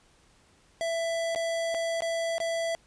square tone with dropouts, 664 Hz, E5, 12 cents sharp, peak -28 dBFS, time 0.81-2.75 s, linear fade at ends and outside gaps 0 ms, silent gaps 1.349-1.359 / 1.743-1.747 / 2.006-2.021 / 2.382-2.402 s, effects pink hiss -62 dBFS RMS until 2.86 s + resampled to 22050 Hz

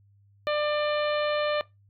harmonic tone, 596 Hz, D5, 25 cents sharp, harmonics 1 / 2 / 3 / 4 / 5 / 6 / 7, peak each -25 / -31 / -35 / -37 / -39 / -41 / -42 dBFS, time 0.47-1.61 s, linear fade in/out 0 ms, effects noise-tail reverb RT60 0.2 s tail -21 dB re dry + added 100 Hz sine -57 dBFS peak until 1.89 s

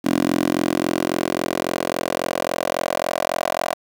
10% pulse tone with high-pass filter sweep, 43.65 Hz, F1, in tune, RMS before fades -22 dBFS, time 0.04-3.75 s, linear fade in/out 20 ms, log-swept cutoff 280 to 680 Hz, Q 2.8, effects 8-bit

